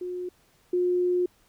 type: tone pair in turn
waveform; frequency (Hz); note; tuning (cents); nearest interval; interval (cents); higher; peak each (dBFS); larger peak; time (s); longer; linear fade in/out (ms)
sine; 360 / 358.2; F#4 / F4; -47 / +44; unison; 9; first; -30 / -21; second; 0.01-0.29 / 0.73-1.26; second; 5
effects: pink hiss -63 dBFS RMS until 1.48 s